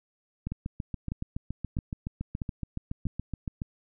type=two click trains; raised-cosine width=5 ms; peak=-20 / -19 dBFS; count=23 / 5; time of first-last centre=0.52-3.619 / 0.47-3.067 s; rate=7.1 / 1.54 Hz; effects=none